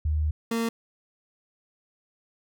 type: tone pair in turn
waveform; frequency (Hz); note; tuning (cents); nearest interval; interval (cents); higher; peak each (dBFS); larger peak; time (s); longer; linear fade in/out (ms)
sine / 30% pulse; 76.5 / 229.2; D#2 / A#3; -29 / -29; octave + perfect fifth; 1900; second; -22; neither; 0.05-0.31 / 0.51-0.69; first; 5
effects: none